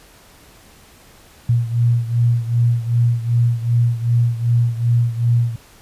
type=beating tone pair; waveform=sine; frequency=117.8 / 120.4 Hz; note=A#2 / B2; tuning=+19 / -44 cents; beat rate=2.6 Hz; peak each=-15 / -19 dBFS; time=1.49-5.56 s; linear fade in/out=5 ms; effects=pink hiss -47 dBFS RMS until 5.81 s + resampled to 32000 Hz